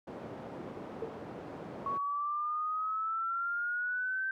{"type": "band-pass noise", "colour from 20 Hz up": "white", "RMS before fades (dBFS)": -44, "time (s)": [0.07, 1.98], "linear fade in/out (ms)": 5, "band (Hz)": [130, 560], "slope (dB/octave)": 12}
{"type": "tone with exponential decay", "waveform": "sine", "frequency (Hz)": 451.5, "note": "A4", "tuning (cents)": 45, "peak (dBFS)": -31, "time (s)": [1.02, 1.17], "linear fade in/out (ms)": 2, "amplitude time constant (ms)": 31}
{"type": "exponential sweep", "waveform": "sine", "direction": "up", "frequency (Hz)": [1108.7, 1561], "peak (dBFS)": -31, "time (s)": [1.86, 4.31], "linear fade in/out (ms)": 2}
{"effects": []}